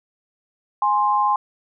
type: tone pair together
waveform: sine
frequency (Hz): 830.6 / 1049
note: G#5 / C6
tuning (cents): 0 / +4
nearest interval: major third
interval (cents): 404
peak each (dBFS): -19 / -18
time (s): 0.82-1.36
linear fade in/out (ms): 2
effects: none